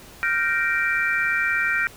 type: chord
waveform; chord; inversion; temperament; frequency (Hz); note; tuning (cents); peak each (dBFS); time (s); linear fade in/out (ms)
sine; G minor seventh; third; equal with one note detuned; 1396.9 / 1553.6 / 1864.7 / 2349; F6 / G6 / Bb6 / D7; 0 / -16 / 0 / 0; -25; 0.23-1.87; 0
effects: pink hiss -45 dBFS RMS until 1.96 s